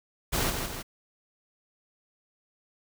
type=noise with echo; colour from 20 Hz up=pink; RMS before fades=-27 dBFS; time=0.32-0.51 s; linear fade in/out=20 ms; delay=160 ms; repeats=2; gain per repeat=-5 dB; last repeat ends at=0.83 s; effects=none